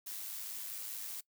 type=noise with amplitude modulation; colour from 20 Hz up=blue; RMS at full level=-41 dBFS; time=0.06-1.21 s; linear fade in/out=10 ms; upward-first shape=sine; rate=105 Hz; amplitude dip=40%; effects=noise-tail reverb RT60 0.1 s tail -21 dB re dry